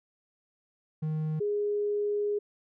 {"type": "tone pair in turn", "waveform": ["triangle", "sine"], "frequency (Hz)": [155.56, 413.3], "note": ["D#3", "G#4"], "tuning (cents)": [0, -8], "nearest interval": "octave + perfect fourth", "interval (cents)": 1692, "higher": "second", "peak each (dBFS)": -26, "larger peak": "neither", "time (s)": [[1.02, 1.4], [1.4, 2.39]], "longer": "second", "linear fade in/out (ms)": 10, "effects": []}